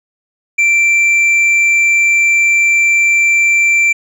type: tone with hard clipping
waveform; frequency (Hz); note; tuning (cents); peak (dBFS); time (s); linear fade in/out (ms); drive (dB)
sine; 2349; D7; 0; -9; 0.58-3.93; 10; 4
effects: none